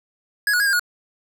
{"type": "tone with pitch steps", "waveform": "square", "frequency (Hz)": [1667, 1458, 1648, 1604, 1447], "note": ["G#6", "F#6", "G#6", "G6", "F#6"], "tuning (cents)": [6, -26, -14, 39, -39], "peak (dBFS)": -17, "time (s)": [0.47, 0.795], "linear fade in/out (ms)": 2, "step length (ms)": 65, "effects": []}